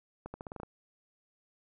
accelerating click train, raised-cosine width 1 ms, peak -27 dBFS, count 8, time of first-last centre 0.26-0.633 s, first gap 80 ms, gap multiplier 0.86, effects none

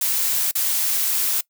blue noise with dropouts, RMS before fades -21 dBFS, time 0.01-1.41 s, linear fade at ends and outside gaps 5 ms, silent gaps 0.513-0.552 s, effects noise-tail reverb RT60 0.1 s tail -22 dB re dry

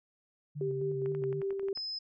sine tone with vibrato, 142.6 Hz, C#3, 49 cents sharp, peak -36 dBFS, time 0.55-1.42 s, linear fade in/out 20 ms, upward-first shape square, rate 3.8 Hz, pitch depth 54 cents each way
sine tone with tremolo, 392 Hz, G4, in tune, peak -30 dBFS, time 0.61-1.73 s, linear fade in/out 2 ms, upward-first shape square, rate 4.9 Hz, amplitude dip 30%
click train, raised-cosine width 0.5 ms, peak -33 dBFS, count 9, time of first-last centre 1.06-1.774 s, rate 11.2 Hz
sine tone, 5100 Hz, D#8, 42 cents sharp, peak -35 dBFS, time 1.75-1.99 s, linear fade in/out 10 ms
effects none

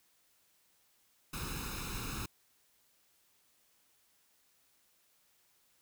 pink noise with comb filter, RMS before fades -40 dBFS, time 1.33-2.26 s, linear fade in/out 5 ms, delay 0.77 ms, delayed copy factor +0.75, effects white hiss -71 dBFS RMS until 5.81 s

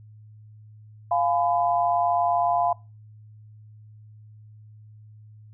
sine chord, F diminished, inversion none, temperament just, 698.5 / 838.1 / 1005.8 Hz, F5 / Ab5 / Cb6, 0 / +16 / +31 cents, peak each -21 / -27 / -26 dBFS, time 1.11-2.73 s, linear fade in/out 5 ms, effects noise-tail reverb RT60 0.3 s tail -24 dB re dry + added 107 Hz sine -45 dBFS peak until 5.53 s

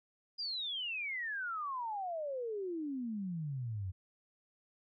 sine exponential sweep, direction down, 4925 to 88.8 Hz, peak -36 dBFS, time 0.38-3.92 s, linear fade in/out 20 ms, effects none

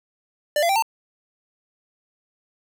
square tone with pitch steps, 593 / 681.2 / 782.5 / 898.8 Hz, D5 / F5 / G5 / A5, +17 / -43 / -3 / +37 cents, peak -18 dBFS, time 0.56-0.824 s, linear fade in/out 2 ms, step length 66 ms, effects none

